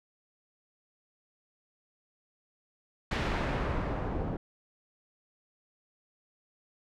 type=noise with low-pass filter sweep; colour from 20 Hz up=pink; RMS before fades=-32 dBFS; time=3.11-4.37 s; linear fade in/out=5 ms; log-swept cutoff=3300 to 610 Hz; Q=0.72; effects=none